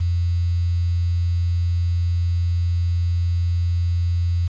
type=tone with quantisation; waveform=sine; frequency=86.5 Hz; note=F2; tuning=16 cents flat; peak=-17 dBFS; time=0-4.48 s; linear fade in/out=10 ms; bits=7; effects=resampled to 16000 Hz